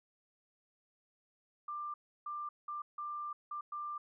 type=tone bursts at uneven times; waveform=sine; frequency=1188 Hz; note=D6; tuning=20 cents sharp; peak=-38 dBFS; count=6; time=1.68-1.94 / 2.26-2.49 / 2.68-2.82 / 2.98-3.33 / 3.51-3.61 / 3.72-3.98 s; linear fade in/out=5 ms; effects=none